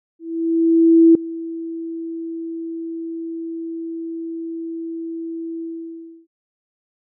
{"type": "tone with ADSR envelope", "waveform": "sine", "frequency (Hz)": 329.9, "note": "E4", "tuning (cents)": 1, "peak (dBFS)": -6, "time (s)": [0.19, 6.27], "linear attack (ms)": 960, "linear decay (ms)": 3, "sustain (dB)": -19, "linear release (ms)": 650, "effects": []}